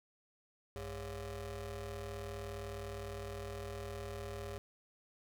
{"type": "ring-modulated tone", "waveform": "25% pulse", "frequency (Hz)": 154.8, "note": "D#3", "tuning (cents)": -9, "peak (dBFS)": -35, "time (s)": [0.76, 4.58], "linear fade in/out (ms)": 0, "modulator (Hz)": 252, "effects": []}